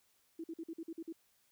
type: tone bursts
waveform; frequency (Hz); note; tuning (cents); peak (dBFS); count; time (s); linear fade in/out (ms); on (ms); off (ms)
sine; 328; E4; -9; -40; 8; 0.39-1.126; 5; 50; 48
effects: white hiss -73 dBFS RMS until 1.51 s